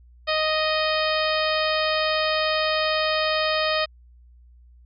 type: harmonic tone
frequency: 622.3 Hz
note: D#5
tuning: in tune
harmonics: 1 / 2 / 3 / 4 / 5 / 6 / 7 / 8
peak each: -24 / -27 / -29 / -30 / -31 / -32 / -32 / -33 dBFS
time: 0.27-3.86 s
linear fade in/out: 20 ms
effects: added 60 Hz sine -48 dBFS peak until 4.85 s